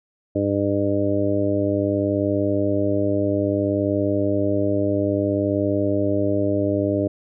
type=harmonic tone; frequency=100.6 Hz; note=G2; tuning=45 cents sharp; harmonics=1 / 2 / 3 / 4 / 5 / 6; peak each=-26 / -30 / -22 / -27 / -28 / -24 dBFS; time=0.35-7.08 s; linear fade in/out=10 ms; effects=none